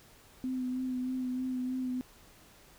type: tone with vibrato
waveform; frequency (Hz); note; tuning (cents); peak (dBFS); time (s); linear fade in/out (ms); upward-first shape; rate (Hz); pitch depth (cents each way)
sine; 255; C4; -44; -31; 0.44-2.01; 0; sine; 3.2; 23
effects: pink hiss -58 dBFS RMS until 2.78 s